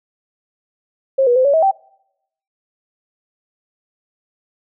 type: tone with pitch steps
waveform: sine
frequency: 536 / 484.9 / 515 / 564 / 643 / 777 Hz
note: C5 / B4 / C5 / C#5 / E5 / G5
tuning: +42 / -32 / -28 / +30 / -43 / -16 cents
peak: -10 dBFS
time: 1.18-1.714 s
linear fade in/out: 10 ms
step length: 89 ms
effects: noise-tail reverb RT60 0.8 s tail -25 dB re dry